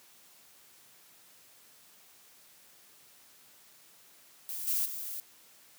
violet noise with level steps, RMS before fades -38 / -30 / -39 dBFS, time 4.49-5.2 s, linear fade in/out 0 ms, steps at 4.67 / 4.85 s, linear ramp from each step 10 ms, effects white hiss -59 dBFS RMS until 5.78 s + high-pass 100 Hz 12 dB/octave

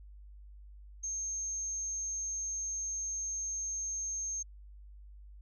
sine tone, 6400 Hz, G8, 35 cents sharp, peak -34 dBFS, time 1.03-4.43 s, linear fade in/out 10 ms, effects added 50 Hz sine -49 dBFS peak until 5.41 s

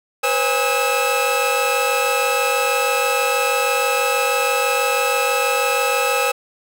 45% pulse tone cluster, 492.8 / 539 / 820 / 1278 / 2617 Hz, B4 / C#5 / G#5 / D#6 / E7, -4 / -49 / -22 / +46 / -13 cents, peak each -23 dBFS, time 0.23-6.32 s, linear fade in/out 10 ms, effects none

